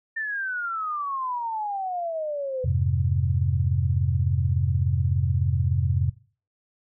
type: exponential sweep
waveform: sine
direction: down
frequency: 1804 to 500 Hz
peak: -26 dBFS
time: 0.16-2.65 s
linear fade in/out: 10 ms
type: chord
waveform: sine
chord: F minor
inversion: none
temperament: equal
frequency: 87.31 / 103.83 / 130.81 Hz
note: F2 / Ab2 / C3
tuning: 0 / 0 / 0 cents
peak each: -23 / -27 / -24 dBFS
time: 2.64-6.1 s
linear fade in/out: 10 ms
effects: noise-tail reverb RT60 0.4 s tail -20 dB re dry